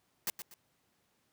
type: noise with echo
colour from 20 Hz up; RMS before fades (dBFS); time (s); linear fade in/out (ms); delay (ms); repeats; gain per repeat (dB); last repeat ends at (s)
white; -33; 0.27-0.3; 2; 120; 2; -10; 0.54
effects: pink hiss -74 dBFS RMS until 1.32 s + high-pass 100 Hz 12 dB/octave